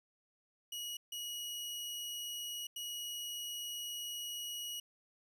sawtooth tone bursts at uneven times, 2907 Hz, F#7, 31 cents flat, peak -37 dBFS, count 3, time 0.72-0.97 / 1.12-2.67 / 2.76-4.8 s, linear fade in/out 5 ms, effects none

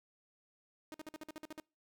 sawtooth tone bursts, 310 Hz, D#4, 6 cents flat, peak -40 dBFS, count 10, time 0.92-1.599 s, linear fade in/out 0 ms, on 22 ms, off 51 ms, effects noise-tail reverb RT60 0.3 s tail -26 dB re dry

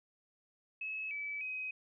sine tone with pitch steps, 2581 / 2300 / 2525 Hz, E7 / D7 / D#7, -37 / -37 / +25 cents, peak -37 dBFS, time 0.81-1.71 s, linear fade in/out 5 ms, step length 300 ms, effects none

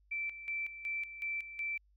sine tone with tremolo, 2333 Hz, D7, 12 cents flat, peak -34 dBFS, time 0.11-1.78 s, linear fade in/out 10 ms, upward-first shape square, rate 2.7 Hz, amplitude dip 70%, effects added 50 Hz sine -65 dBFS peak until 1.96 s

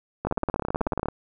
two click trains, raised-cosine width 1 ms, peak -14 / -11 dBFS, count 14 / 16, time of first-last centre 0.25-1.057 / 0.27-1.085 s, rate 16.1 / 18.4 Hz, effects none

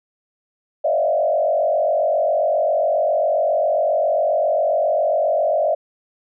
sine tone with frequency modulation, 628 Hz, D#5, 16 cents sharp, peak -15 dBFS, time 0.84-5.75 s, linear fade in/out 10 ms, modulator 47.4 Hz, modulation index 1.4, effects none

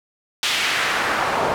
pink noise with band-pass filter sweep, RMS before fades -21 dBFS, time 0.43-1.54 s, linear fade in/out 0 ms, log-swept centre 3400 to 690 Hz, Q 1.2, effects none

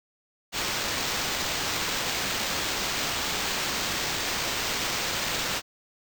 white noise with sample-and-hold, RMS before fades -29 dBFS, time 0.52-5.62 s, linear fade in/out 50 ms, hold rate 11025 Hz, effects none

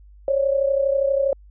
sine tone pair together, 545 / 577.4 Hz, C#5 / D5, -29 / -30 cents, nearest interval minor second, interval 99 cents, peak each -18 / -23 dBFS, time 0.28-1.33 s, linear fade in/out 2 ms, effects added 50 Hz sine -44 dBFS peak until 1.5 s

